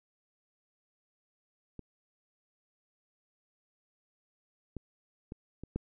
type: clicks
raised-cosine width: 3 ms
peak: -30 / -26 / -28 / -29 / -20 dBFS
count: 5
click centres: 1.793 / 4.767 / 5.321 / 5.636 / 5.76 s
effects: none